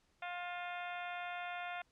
harmonic tone with a mistuned harmonic, 353.5 Hz, F4, 21 cents sharp, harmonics 2 / 3 / 4 / 5 / 6 / 7 / 8 / 9 / 10, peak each -43 / -52 / -47 / -52 / -50 / -51 / -56 / -60 / -57 dBFS, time 0.22-1.82 s, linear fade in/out 5 ms, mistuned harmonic 8, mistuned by -52 cents, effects pink hiss -75 dBFS RMS until 1.91 s + low-pass 8000 Hz 12 dB/octave

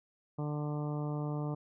harmonic tone, 148.5 Hz, D3, 20 cents sharp, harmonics 1 / 2 / 3 / 4 / 5 / 6 / 7 / 8, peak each -34 / -40 / -44 / -46 / -48 / -50 / -51 / -52 dBFS, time 0.38-1.55 s, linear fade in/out 10 ms, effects none

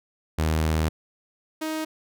sawtooth tone pair in turn, 78.9 / 314.2 Hz, D#2 / D#4, +25 / +17 cents, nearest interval 2 octaves, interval 2392 cents, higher second, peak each -17 / -23 dBFS, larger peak first, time 0.38-0.89 / 1.61-1.85 s, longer first, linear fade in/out 10 ms, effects none

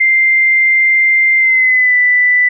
sine tone with pitch glide, 2093 to 1984.7 Hz, C7 to B6, 0 to +8 cents, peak -7 dBFS, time 0-2.49 s, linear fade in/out 10 ms, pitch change -92 cents, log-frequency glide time 1.37-1.96 s, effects none

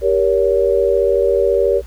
sine chord, G diminished, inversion none, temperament just, 392 / 470.4 / 564.5 Hz, G4 / Bb4 / Db5, 0 / +16 / +31 cents, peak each -16 dBFS, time 0.01-1.82 s, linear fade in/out 50 ms, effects added 60 Hz sine -31 dBFS peak until 1.86 s + pink hiss -47 dBFS RMS until 1.86 s

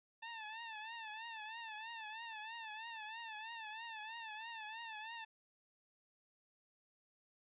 15% pulse tone with vibrato, 890 Hz, A5, 20 cents sharp, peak -39 dBFS, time 0.22-5.25 s, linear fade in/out 10 ms, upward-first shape triangle, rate 3.1 Hz, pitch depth 100 cents each way, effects resampled to 8000 Hz

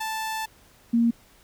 sawtooth / sine tone pair in turn, 880 / 233.1 Hz, A5 / A#3, 0 / 0 cents, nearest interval octave + major seventh, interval 2300 cents, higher first, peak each -24 / -17 dBFS, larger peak second, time 0-0.46 / 0.93-1.11 s, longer first, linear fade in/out 10 ms, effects pink hiss -56 dBFS RMS until 1.43 s

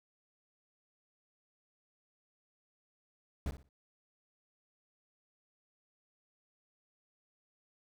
brown noise with echo, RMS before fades -35 dBFS, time 3.46-3.51 s, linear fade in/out 2 ms, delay 60 ms, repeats 3, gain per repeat -12 dB, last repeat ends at 3.69 s, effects none

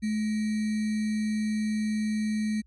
sine tone with sample-and-hold, 214.6 Hz, A3, 43 cents flat, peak -25 dBFS, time 0.02-2.62 s, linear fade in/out 20 ms, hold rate 2100 Hz, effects added 60 Hz sine -56 dBFS peak until 2.66 s + resampled to 24000 Hz

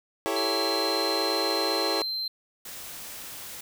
25% pulse chord, A dominant seventh, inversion second, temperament equal, 329.6 / 392 / 440 / 554.4 Hz, E4 / G4 / A4 / C#5, 0 / 0 / 0 / 0 cents, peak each -28 dBFS, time 0.26-2.02 s, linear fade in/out 0 ms
triangle tone, 4117 Hz, C8, 29 cents flat, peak -27 dBFS, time 0.36-2.28 s, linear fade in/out 5 ms
white noise, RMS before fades -40 dBFS, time 2.65-3.61 s, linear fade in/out 5 ms
effects none

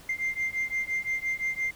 sine beating tone pair, 2093 / 2098.8 Hz, C7 / C7, 0 / +5 cents, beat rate 5.8 Hz, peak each -29 dBFS, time 0.09-1.71 s, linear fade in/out 5 ms, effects tanh soft clip ceiling -23 dBFS + pink hiss -51 dBFS RMS until 1.75 s

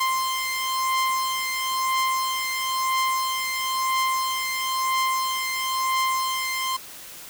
sawtooth beating tone pair, 1046.5 / 1047.5 Hz, C6 / C6, 0 / +2 cents, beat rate 1 Hz, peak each -20 / -25 dBFS, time 0-6.77 s, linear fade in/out 10 ms, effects white hiss -41 dBFS RMS until 7.29 s

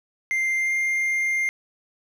triangle tone with pitch glide, 2095 to 2108 Hz, C7 to C7, +2 to +12 cents, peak -19 dBFS, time 0.31-1.49 s, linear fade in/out 0 ms, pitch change +10 cents, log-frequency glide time 0.58-0.72 s, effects none

